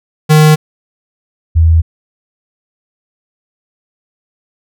square / sine tone pair in turn, 154 / 81.58 Hz, D#3 / E2, -17 / -17 cents, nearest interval major seventh, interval 1100 cents, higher first, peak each -4 dBFS, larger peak neither, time 0.29-0.56 / 1.55-1.82 s, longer neither, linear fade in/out 20 ms, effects none

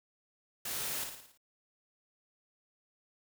white noise with echo, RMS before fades -38 dBFS, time 0.65-1.04 s, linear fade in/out 5 ms, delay 56 ms, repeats 6, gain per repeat -5 dB, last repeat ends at 1.376 s, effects none

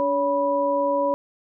sine tone cluster, 287.8 / 564 / 980 Hz, D4 / C#5 / B5, -35 / +30 / -14 cents, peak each -28 / -21 / -24 dBFS, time 0-1.14 s, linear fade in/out 0 ms, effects none

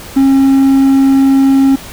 triangle tone, 270.5 Hz, C#4, 42 cents flat, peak -3 dBFS, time 0.16-1.76 s, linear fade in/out 10 ms, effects pink hiss -30 dBFS RMS until 1.92 s

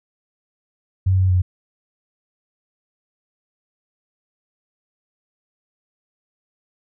sine tone with pitch steps, 94.2 / 93.5 / 91 Hz, F#2 / F#2 / F#2, +32 / +19 / -28 cents, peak -13 dBFS, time 1.06-1.42 s, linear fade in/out 10 ms, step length 120 ms, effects none

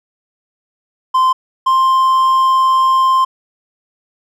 triangle tone pair in turn, 1037 / 1049.7 Hz, C6 / C6, -16 / +5 cents, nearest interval unison, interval 21 cents, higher second, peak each -7 dBFS, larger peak neither, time 1.14-1.33 / 1.66-3.25 s, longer second, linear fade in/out 10 ms, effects none

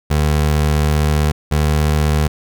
25% pulse tone pair in turn, 75.2 / 75.56 Hz, D2 / D2, +42 / +50 cents, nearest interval unison, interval 8 cents, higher second, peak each -9 dBFS, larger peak neither, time 0.1-1.32 / 1.51-2.28 s, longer first, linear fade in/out 10 ms, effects none

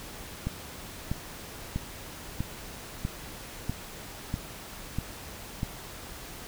click train, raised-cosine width 5 ms, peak -17 dBFS, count 9, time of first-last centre 0.47-5.631 s, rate 1.55 Hz, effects pink hiss -43 dBFS RMS until 6.47 s

